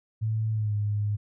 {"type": "tone with pitch glide", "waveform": "sine", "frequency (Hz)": [110, 103.95], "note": ["A2", "G#2"], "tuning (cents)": [0, 2], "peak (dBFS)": -24, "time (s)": [0.21, 1.17], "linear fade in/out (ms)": 20, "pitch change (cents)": -98, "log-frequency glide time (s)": [0.52, 0.74], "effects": []}